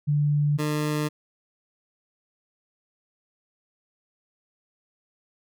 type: tone pair in turn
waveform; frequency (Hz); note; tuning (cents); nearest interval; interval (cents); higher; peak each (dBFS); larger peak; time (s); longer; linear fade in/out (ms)
sine / 20% pulse; 146.83 / 150.7; D3 / D3; 0 / +45; unison; 45; second; -19 / -19; neither; 0.07-0.58 / 0.58-1.09; neither; 20
effects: none